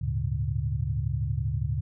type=tone cluster; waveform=sine; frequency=74 / 103.2 / 115.5 / 141 Hz; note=D2 / G#2 / A#2 / C#3; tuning=+14 / -10 / -16 / +30 cents; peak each=-31 dBFS; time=0.01-1.81 s; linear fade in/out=10 ms; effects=none